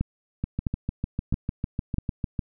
two click trains, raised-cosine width 5 ms, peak -14 / -12 dBFS, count 14 / 4, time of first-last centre 0.44-2.392 / 0.01-1.984 s, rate 6.66 / 1.52 Hz, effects none

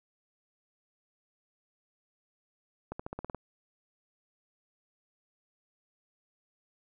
accelerating click train, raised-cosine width 1 ms, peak -23 dBFS, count 8, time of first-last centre 2.92-3.347 s, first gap 75 ms, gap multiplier 0.93, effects none

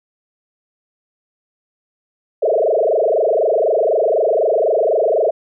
sine tone with frequency modulation, 544 Hz, C#5, 33 cents flat, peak -12 dBFS, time 2.42-5.31 s, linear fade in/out 10 ms, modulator 24 Hz, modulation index 5.3, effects none

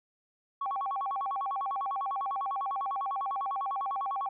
sine tone with vibrato, 935 Hz, A#5, 5 cents sharp, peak -29 dBFS, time 0.61-4.29 s, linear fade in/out 5 ms, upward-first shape square, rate 10 Hz, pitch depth 300 cents each way, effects tanh soft clip ceiling -25 dBFS

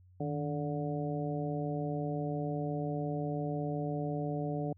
harmonic tone with a mistuned harmonic, 145.7 Hz, D3, 13 cents flat, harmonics 1 / 2 / 3 / 4 / 5, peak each -35 / -38 / -40 / -41 / -42 dBFS, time 0.2-4.73 s, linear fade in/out 5 ms, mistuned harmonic 1, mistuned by +88 cents, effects added 91 Hz sine -57 dBFS peak until 4.77 s

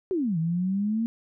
sine exponential two-way sweep, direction down then up, 397.4 to 158.7 to 232.7 Hz, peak -23 dBFS, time 0.11-1.06 s, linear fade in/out 0 ms, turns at 0.38 s, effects none

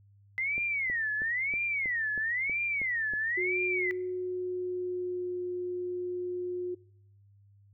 sine tone with vibrato, 2022 Hz, B6, 40 cents sharp, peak -28 dBFS, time 0.38-3.91 s, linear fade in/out 0 ms, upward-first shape sine, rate 1 Hz, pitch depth 290 cents each way
click train, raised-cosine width 2 ms, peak -30 dBFS, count 9, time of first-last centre 0.58-3.136 s, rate 3.13 Hz
sine tone with pitch glide, 365.4 to 359.1 Hz, F#4 to F4, -22 to +48 cents, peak -31 dBFS, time 3.37-6.75 s, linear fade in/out 10 ms, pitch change -30 cents, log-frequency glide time 4.12-5.42 s
effects noise-tail reverb RT60 0.7 s tail -23 dB re dry + added 100 Hz sine -57 dBFS peak until 7.73 s

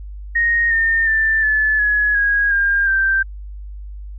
sine tone with pitch steps, 1864.7 / 1819 / 1774.3 / 1730.8 / 1688.3 / 1646.9 / 1606.5 / 1567.1 Hz, A#6 / A#6 / A6 / A6 / G#6 / G#6 / G6 / G6, 0 / -43 / +14 / -29 / +28 / -15 / +42 / -1 cents, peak -13 dBFS, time 0.35-3.23 s, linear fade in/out 10 ms, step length 360 ms, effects added 50 Hz sine -29 dBFS peak until 4.18 s

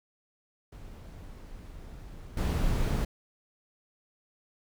brown noise with level steps, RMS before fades -45 / -27 dBFS, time 0.72-3.05 s, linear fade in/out 5 ms, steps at 2.37 s, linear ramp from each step 2 ms, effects none

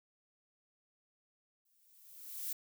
violet noise with exponential growth, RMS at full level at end -37 dBFS, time 1.65-2.53 s, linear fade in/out 5 ms, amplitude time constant 190 ms, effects none

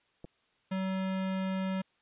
clicks, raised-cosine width 2 ms, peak -31 / -36 dBFS, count 2, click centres 0.244 / 0.25 s
square tone, 189.6 Hz, F#3, 43 cents sharp, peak -31 dBFS, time 0.71-1.82 s, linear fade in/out 10 ms
effects white hiss -71 dBFS RMS until 2.01 s + resampled to 8000 Hz

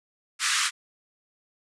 pink band-pass noise, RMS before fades -25 dBFS, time 0.39-0.71 s, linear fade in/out 50 ms, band 1200 to 9600 Hz, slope 48 dB/octave, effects none

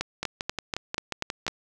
two click trains, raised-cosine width 0.2 ms, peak -12 / -10 dBFS, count 8 / 7, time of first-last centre 0.23-1.48 / 0.01-1.466 s, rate 5.6 / 4.12 Hz, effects none

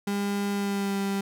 35% pulse tone with pitch glide, 201.5 to 197.47 Hz, G3 to G3, +48 to +13 cents, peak -24 dBFS, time 0.07-1.21 s, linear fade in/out 5 ms, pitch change -35 cents, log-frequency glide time 0.52-0.98 s, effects none

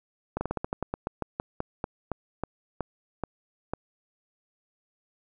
slowing click train, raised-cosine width 1 ms, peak -15 dBFS, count 19, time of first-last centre 0.37-3.736 s, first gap 40 ms, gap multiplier 1.16, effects none

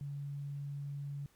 sine tone, 142 Hz, C#3, 42 cents sharp, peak -38 dBFS, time 0.01-1.26 s, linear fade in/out 0 ms, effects pink hiss -69 dBFS RMS until 1.35 s + MP3 96 kbps

